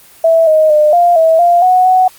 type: tone with pitch steps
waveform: sine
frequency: 656 / 625 / 604 / 698 / 648 / 696 / 736 / 743 Hz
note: E5 / D#5 / D5 / F5 / E5 / F5 / F#5 / F#5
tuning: -9 / +8 / +48 / -1 / -30 / -6 / -9 / +7 cents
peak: -5 dBFS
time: 0.24-2.08 s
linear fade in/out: 5 ms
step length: 230 ms
effects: white hiss -41 dBFS RMS until 2.18 s + Opus 24 kbps